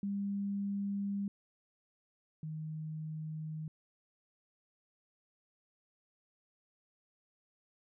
sine tone pair in turn, 200 / 156.15 Hz, G3 / D#3, +35 / +7 cents, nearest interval major third, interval 428 cents, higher first, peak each -33 / -38 dBFS, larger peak first, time 0.03-1.28 / 2.43-3.68 s, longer neither, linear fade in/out 2 ms, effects none

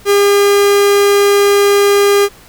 45% pulse tone, 404 Hz, G#4, 48 cents flat, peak -7 dBFS, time 0.05-2.29 s, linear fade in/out 50 ms, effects pink hiss -41 dBFS RMS until 2.48 s

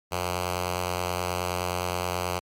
5% pulse tone with notch filter, 89.5 Hz, F2, 43 cents sharp, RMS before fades -29 dBFS, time 0.11-2.4 s, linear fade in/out 20 ms, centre 250 Hz, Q 0.86, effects MP3 64 kbps

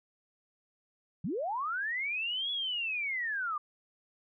sine linear two-way sweep, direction up then down, 135.4 to 3406 to 1164 Hz, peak -31 dBFS, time 1.24-3.58 s, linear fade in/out 5 ms, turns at 2.51 s, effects none

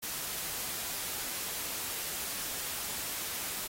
white noise, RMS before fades -37 dBFS, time 0.02-3.68 s, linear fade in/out 20 ms, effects AAC 48 kbps

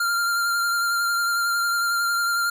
square tone with vibrato, 1391 Hz, F6, 7 cents flat, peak -21 dBFS, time 0-2.5 s, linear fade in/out 5 ms, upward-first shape sine, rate 11 Hz, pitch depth 19 cents each way, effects none

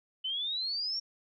sine exponential sweep, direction up, 3000 to 5600 Hz, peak -31 dBFS, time 0.24-1 s, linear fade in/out 10 ms, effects none

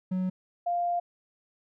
triangle / sine tone pair in turn, 185 / 698.5 Hz, F#3 / F5, 0 / 0 cents, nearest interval octave + major seventh, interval 2300 cents, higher second, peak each -24 / -25 dBFS, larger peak first, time 0.11-0.3 / 0.66-1 s, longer second, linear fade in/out 10 ms, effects none

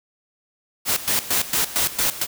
white noise with tremolo, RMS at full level -20 dBFS, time 0.85-2.27 s, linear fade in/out 50 ms, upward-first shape square, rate 4.4 Hz, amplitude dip 80%, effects none

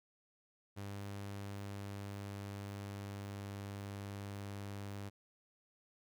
sawtooth tone, 100.2 Hz, G2, 38 cents sharp, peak -39 dBFS, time 0.76-5.1 s, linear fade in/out 20 ms, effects none

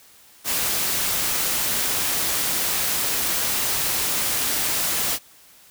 white noise, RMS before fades -23 dBFS, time 0.44-5.19 s, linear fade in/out 50 ms, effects white hiss -51 dBFS RMS until 5.7 s

